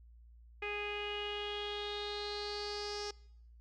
sawtooth tone with low-pass filter sweep, 413.2 Hz, G#4, 9 cents flat, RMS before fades -40 dBFS, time 0.62-3.11 s, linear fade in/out 5 ms, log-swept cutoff 2400 to 5400 Hz, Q 6.7, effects noise-tail reverb RT60 0.8 s tail -24 dB re dry + added 58 Hz sine -55 dBFS peak until 3.6 s

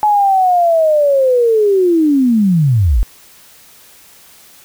sine linear sweep, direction down, 853 to 41.63 Hz, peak -8 dBFS, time 0.03-3.03 s, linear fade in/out 0 ms, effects white hiss -43 dBFS RMS until 4.64 s

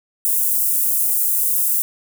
white high-pass noise, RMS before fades -18 dBFS, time 0.25-1.82 s, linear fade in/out 0 ms, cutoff 9100 Hz, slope 24 dB/octave, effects none

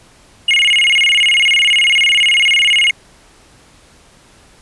triangle tone with vibrato, 2489 Hz, D#7, in tune, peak -7 dBFS, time 0.48-2.91 s, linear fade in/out 5 ms, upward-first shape square, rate 18 Hz, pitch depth 250 cents each way, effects pink hiss -46 dBFS RMS until 4.61 s + resampled to 24000 Hz

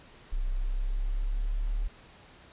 sine linear sweep, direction up, 31.66 to 36.71 Hz, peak -26 dBFS, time 0.32-1.88 s, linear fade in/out 10 ms, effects pink hiss -54 dBFS RMS until 2.52 s + resampled to 8000 Hz

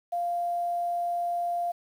sine tone with quantisation, 696 Hz, F5, 6 cents flat, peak -26 dBFS, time 0.12-1.72 s, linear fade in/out 10 ms, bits 9, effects none

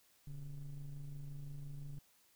triangle ring-modulated tone, 65.41 Hz, C2, in tune, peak -38 dBFS, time 0.27-1.99 s, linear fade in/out 5 ms, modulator 78.3 Hz, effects white hiss -70 dBFS RMS until 2.35 s

